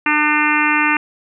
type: harmonic tone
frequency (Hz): 300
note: D4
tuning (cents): +37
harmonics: 1 / 3 / 4 / 5 / 6 / 7 / 8 / 9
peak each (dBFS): -21 / -21 / -21 / -21 / -21 / -21 / -21 / -21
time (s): 0.06-0.97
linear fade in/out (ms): 2
effects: none